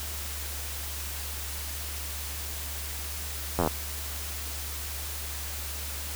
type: slowing click train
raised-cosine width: 1 ms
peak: -11 dBFS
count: 8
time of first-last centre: 3.59-3.674 s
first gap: 11 ms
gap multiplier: 1.03
effects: added 72 Hz sine -37 dBFS peak until 6.15 s + white hiss -37 dBFS RMS until 6.15 s